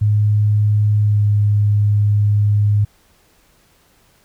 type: tone with pitch glide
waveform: sine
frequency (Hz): 105 to 103.67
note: G#2 to G#2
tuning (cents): +19 to -3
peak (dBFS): -11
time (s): 0.01-2.85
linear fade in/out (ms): 10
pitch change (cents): -22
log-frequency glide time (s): 0.99-1.25
effects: pink hiss -55 dBFS RMS until 4.24 s